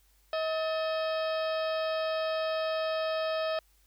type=harmonic tone with a mistuned harmonic; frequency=637 Hz; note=D#5; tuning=41 cents sharp; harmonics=1 / 2 / 3 / 4 / 5 / 6 / 7 / 8; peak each=-29 / -37 / -42 / -43 / -44 / -46 / -49 / -46 dBFS; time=0.33-3.59 s; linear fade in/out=2 ms; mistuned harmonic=3; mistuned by=-130 cents; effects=added 50 Hz sine -64 dBFS peak until 3.86 s + white hiss -68 dBFS RMS until 3.86 s